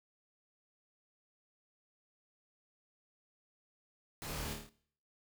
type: noise with echo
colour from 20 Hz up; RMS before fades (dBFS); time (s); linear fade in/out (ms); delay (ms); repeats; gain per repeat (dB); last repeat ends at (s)
pink; -44; 4.22-4.53; 0; 27; 6; -3; 4.692
effects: noise-tail reverb RT60 0.6 s tail -20 dB re dry